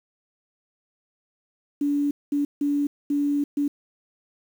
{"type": "tone bursts at uneven times", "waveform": "sine", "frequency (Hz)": 287.7, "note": "D4", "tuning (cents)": -36, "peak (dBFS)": -20, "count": 5, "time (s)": [[1.81, 2.11], [2.32, 2.45], [2.61, 2.87], [3.1, 3.44], [3.57, 3.68]], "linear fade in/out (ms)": 5, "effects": ["8-bit"]}